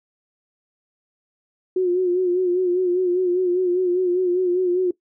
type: tone with vibrato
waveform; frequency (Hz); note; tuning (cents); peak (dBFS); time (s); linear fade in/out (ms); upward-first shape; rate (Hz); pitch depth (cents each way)
sine; 361.9; F#4; -38; -16; 1.76-4.91; 5; sine; 5; 52
effects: noise-tail reverb RT60 0.1 s tail -19 dB re dry